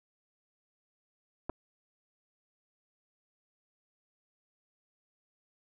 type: clicks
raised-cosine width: 1 ms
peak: -22 / -23 dBFS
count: 2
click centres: 1.495 / 1.498 s
effects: none